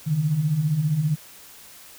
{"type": "beating tone pair", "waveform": "sine", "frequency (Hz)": [140, 155], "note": ["C#3", "D#3"], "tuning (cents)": [18, -6], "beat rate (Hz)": 15, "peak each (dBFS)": [-27, -20], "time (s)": [0.06, 1.16], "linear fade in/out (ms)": 20, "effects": ["white hiss -46 dBFS RMS until 1.98 s"]}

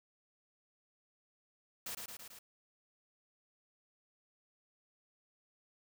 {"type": "noise with echo", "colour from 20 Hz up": "white", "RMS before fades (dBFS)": -42, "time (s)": [1.86, 1.95], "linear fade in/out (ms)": 5, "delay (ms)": 110, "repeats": 4, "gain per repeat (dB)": -3, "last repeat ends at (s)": 2.39, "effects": []}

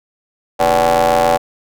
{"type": "ring-modulated tone", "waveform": "30% pulse", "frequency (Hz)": 87.31, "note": "F2", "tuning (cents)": 0, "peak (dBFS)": -5, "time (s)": [0.59, 1.38], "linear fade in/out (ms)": 20, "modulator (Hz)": 667, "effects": []}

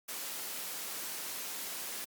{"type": "noise", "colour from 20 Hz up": "white", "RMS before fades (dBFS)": -40, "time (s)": [0.08, 2.05], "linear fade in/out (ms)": 10, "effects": ["high-pass 200 Hz 12 dB/octave", "Opus 48 kbps"]}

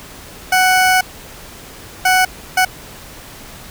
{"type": "tone bursts at uneven times", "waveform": "20% pulse", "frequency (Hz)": 743, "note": "F#5", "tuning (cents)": 7, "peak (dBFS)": -5, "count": 3, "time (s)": [[0.52, 1.01], [2.05, 2.25], [2.57, 2.65]], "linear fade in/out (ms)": 5, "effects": ["pink hiss -36 dBFS RMS until 3.7 s"]}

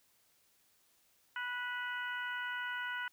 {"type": "harmonic tone with a mistuned harmonic", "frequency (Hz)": 491.4, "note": "B4", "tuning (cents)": -9, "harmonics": [2, 3, 4, 5, 6], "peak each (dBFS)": [-44, -38, -45, -53, -48], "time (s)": [1.36, 3.08], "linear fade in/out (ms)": 2, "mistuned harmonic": 5, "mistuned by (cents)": 35, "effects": ["white hiss -71 dBFS RMS until 3.12 s"]}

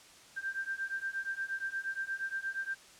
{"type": "beating tone pair", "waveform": "sine", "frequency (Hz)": [1573, 1581.5], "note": ["G6", "G6"], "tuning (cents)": [6, 15], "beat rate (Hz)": 8.5, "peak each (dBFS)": [-38, -37], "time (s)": [0.36, 2.75], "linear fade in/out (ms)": 20, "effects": ["white hiss -56 dBFS RMS until 2.99 s", "low-pass 8000 Hz 12 dB/octave"]}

